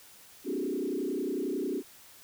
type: tone with frequency modulation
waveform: sine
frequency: 329.6 Hz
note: E4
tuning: in tune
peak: -29 dBFS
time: 0.44-1.83 s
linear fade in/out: 50 ms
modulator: 31.1 Hz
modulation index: 2.6
effects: white hiss -54 dBFS RMS until 2.23 s